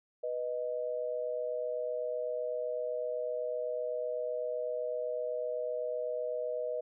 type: tone pair together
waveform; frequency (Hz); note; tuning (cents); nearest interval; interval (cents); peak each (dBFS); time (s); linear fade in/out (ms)
sine; 492.1 / 620; B4 / D#5; -6 / -6; major third; 400; -35 / -35; 0.23-6.81; 10
effects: none